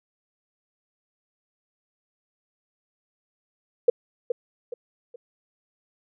sine tone with echo, 482.1 Hz, B4, 42 cents flat, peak -11 dBFS, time 3.88-3.9 s, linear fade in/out 5 ms, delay 420 ms, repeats 3, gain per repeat -9 dB, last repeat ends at 5.16 s, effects none

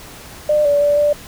sine tone with pitch steps, 600 / 577 / 582 / 588 Hz, D5 / D5 / D5 / D5, +37 / -31 / -16 / +2 cents, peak -11 dBFS, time 0.49-1.13 s, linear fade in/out 5 ms, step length 160 ms, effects pink hiss -37 dBFS RMS until 1.27 s

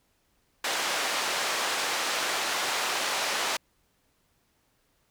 pink band-pass noise, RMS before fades -29 dBFS, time 0.64-3.57 s, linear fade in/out 5 ms, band 670 to 7100 Hz, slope 12 dB/octave, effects pink hiss -70 dBFS RMS until 5.1 s

